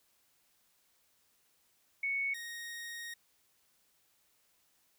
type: tone pair in turn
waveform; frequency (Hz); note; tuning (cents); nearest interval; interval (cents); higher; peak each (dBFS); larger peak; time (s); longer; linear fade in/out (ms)
sine / sawtooth; 2217 / 1868.1; C#7 / A#6; 0 / +3; minor third; 297; first; -31 / -38; first; 2.03-2.34 / 2.34-3.14; second; 5
effects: white hiss -72 dBFS RMS until 4.98 s